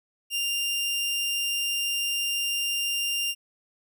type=tone; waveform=sawtooth; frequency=2794 Hz; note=F7; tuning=in tune; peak=-22 dBFS; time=0.3-3.35 s; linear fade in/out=50 ms; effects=none